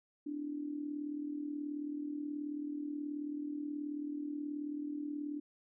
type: tone with amplitude modulation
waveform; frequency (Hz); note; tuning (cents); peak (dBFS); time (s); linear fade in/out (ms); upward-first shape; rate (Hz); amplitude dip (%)
sine; 293.7; D4; 0; -34; 0.26-5.4; 10; sine; 38.6; 65
effects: none